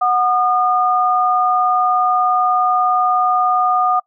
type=tone pair together; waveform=sine; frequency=735 / 1218.4 Hz; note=F#5 / D#6; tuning=-12 / -37 cents; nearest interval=major sixth; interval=875 cents; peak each=-15 dBFS; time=0.01-4 s; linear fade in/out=10 ms; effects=noise-tail reverb RT60 0.1 s tail -24 dB re dry